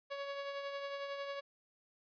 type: tone with tremolo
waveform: sawtooth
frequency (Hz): 560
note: C#5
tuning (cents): +18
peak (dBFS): -34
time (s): 0.1-1.41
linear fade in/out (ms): 20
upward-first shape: triangle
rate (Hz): 11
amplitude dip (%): 45
effects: resampled to 11025 Hz